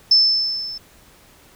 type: tone with level ramp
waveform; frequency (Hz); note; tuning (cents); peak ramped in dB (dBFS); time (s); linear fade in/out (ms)
sine; 5274; E8; 0; -8 to -29; 0.11-0.78; 5
effects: pink hiss -50 dBFS RMS until 1.55 s